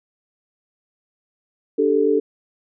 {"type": "chord", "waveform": "sine", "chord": "D suspended fourth", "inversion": "none", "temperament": "equal", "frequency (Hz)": [293.7, 392, 440], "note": ["D4", "G4", "A4"], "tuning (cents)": [0, 0, 0], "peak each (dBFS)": [-21, -20, -17], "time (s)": [1.78, 2.2], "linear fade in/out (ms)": 10, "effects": []}